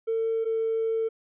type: tone pair in turn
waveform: triangle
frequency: 450.6 / 448.9 Hz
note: A4 / A4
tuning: +41 / +35 cents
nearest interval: unison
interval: 6 cents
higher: first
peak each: -20 dBFS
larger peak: neither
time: 0.07-0.45 / 0.45-1.09 s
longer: second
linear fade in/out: 20 ms
effects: tanh soft clip ceiling -21 dBFS + resampled to 8000 Hz